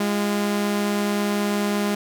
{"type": "tone pair together", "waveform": "sawtooth", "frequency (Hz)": [205, 344.7], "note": ["G#3", "F4"], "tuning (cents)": [-22, -23], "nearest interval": "major sixth", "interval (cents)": 899, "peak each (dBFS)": [-17, -26], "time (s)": [0, 1.95], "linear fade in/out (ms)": 5, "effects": []}